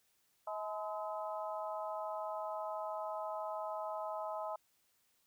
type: harmonic tone with a mistuned harmonic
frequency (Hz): 212.6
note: G#3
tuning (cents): +41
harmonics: 3 / 4 / 5 / 6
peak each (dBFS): -41 / -43 / -45 / -47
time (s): 0.47-4.56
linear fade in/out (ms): 5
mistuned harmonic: 5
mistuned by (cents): -64
effects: white hiss -75 dBFS RMS until 5.26 s